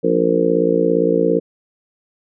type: harmonic tone with a mistuned harmonic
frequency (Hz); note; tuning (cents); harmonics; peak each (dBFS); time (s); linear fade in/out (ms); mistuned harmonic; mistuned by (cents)
57.5; A#1; -23; 3 / 4 / 5 / 6 / 7 / 8 / 9; -22 / -28 / -21 / -21 / -26 / -16 / -21; 0.03-1.4; 20; 3; +43
effects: none